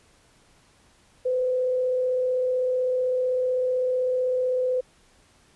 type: tone with frequency modulation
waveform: sine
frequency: 507 Hz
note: B4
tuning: 45 cents sharp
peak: -21 dBFS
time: 1.25-4.81 s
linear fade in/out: 10 ms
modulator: 35.8 Hz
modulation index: 0.23
effects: pink hiss -59 dBFS RMS until 5.55 s + resampled to 24000 Hz